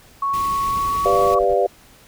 sine tone with pitch glide, 1108.7 to 1126.8 Hz, C#6 to C#6, 0 to +28 cents, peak -18 dBFS, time 0.22-1.39 s, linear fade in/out 5 ms, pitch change +28 cents, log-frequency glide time 0.64-1.05 s
pink band-stop noise, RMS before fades -34 dBFS, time 0.33-1.35 s, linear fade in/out 10 ms, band 480 to 1800 Hz, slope 96 dB/octave
brown noise bursts, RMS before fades -34 dBFS, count 10, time 0.66-1.54 s, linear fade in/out 5 ms, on 52 ms, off 40 ms
sine chord, G dominant seventh, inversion none, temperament equal with one note detuned, 392 / 495.3 / 587.3 / 698.5 Hz, G4 / B4 / D5 / F5, 0 / +5 / 0 / 0 cents, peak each -20 dBFS, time 1.05-1.67 s, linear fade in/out 10 ms
effects pink hiss -49 dBFS RMS until 2.07 s

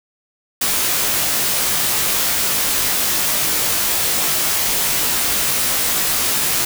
white noise with comb filter, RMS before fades -18 dBFS, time 0.61-6.65 s, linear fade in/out 5 ms, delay 18 ms, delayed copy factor -0.8, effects none

